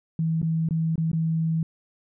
sine tone with dropouts, 162 Hz, E3, 30 cents flat, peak -21 dBFS, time 0.19-1.63 s, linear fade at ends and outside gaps 2 ms, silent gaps 0.417-0.428 / 0.688-0.708 / 0.957-0.979 / 1.116-1.131 s, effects none

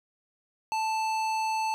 sine tone with hard clipping, 880 Hz, A5, in tune, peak -28 dBFS, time 0.72-1.74 s, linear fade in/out 0 ms, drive 15 dB, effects none

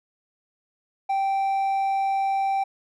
sine tone with hard clipping, 781 Hz, G5, 7 cents flat, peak -22 dBFS, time 1.09-2.64 s, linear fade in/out 10 ms, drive 3 dB, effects none

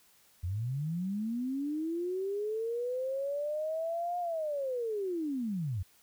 sine linear two-way sweep, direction up then down, 82.41 to 714 to 82.41 Hz, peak -31 dBFS, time 0.43-5.83 s, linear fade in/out 10 ms, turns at 4.19 s, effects white hiss -64 dBFS RMS until 6.02 s

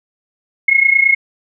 sine tone with amplitude modulation, 2167 Hz, C#7, 40 cents flat, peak -5 dBFS, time 0.68-1.15 s, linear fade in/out 5 ms, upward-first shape sine, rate 29.2 Hz, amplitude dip 80%, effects none

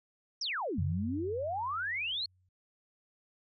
sine exponential two-way sweep, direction down then up, 5920 to 130.81 to 4405 Hz, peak -32 dBFS, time 0.41-2.26 s, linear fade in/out 5 ms, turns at 0.83 s
sine tone with exponential decay, 91.9 Hz, F#2, 11 cents flat, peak -29 dBFS, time 0.78-2.49 s, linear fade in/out 5 ms, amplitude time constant 370 ms
effects none

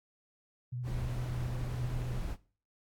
sine tone with vibrato, 123.47 Hz, B2, in tune, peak -35 dBFS, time 0.72-2.2 s, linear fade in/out 10 ms, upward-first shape square, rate 15 Hz, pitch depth 31 cents each way
brown noise, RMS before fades -38 dBFS, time 0.83-2.37 s, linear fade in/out 50 ms
effects noise-tail reverb RT60 0.4 s tail -19 dB re dry + AAC 64 kbps

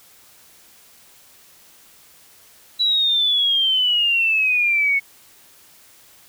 sine exponential sweep, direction down, 3951 to 2197 Hz, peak -15 dBFS, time 2.79-5 s, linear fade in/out 20 ms, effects white hiss -50 dBFS RMS until 6.28 s

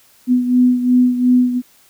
sine beating tone pair, 248.7 / 251.5 Hz, B3 / B3, +12 / +32 cents, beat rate 2.8 Hz, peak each -11 / -17 dBFS, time 0.27-1.62 s, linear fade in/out 50 ms, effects white hiss -51 dBFS RMS until 1.89 s

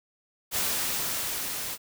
white noise with level ramp, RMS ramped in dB -27 to -34 dBFS, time 0.51-1.78 s, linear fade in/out 50 ms, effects none

